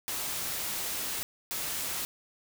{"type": "noise bursts at uneven times", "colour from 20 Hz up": "white", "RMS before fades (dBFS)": -34, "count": 2, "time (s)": [[0.08, 1.23], [1.51, 2.05]], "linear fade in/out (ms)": 0, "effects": []}